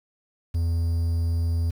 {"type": "tone with quantisation", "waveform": "triangle", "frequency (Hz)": 83.8, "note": "E2", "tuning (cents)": 29, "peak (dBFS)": -19, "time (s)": [0.54, 1.71], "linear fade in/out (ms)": 10, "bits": 8, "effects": []}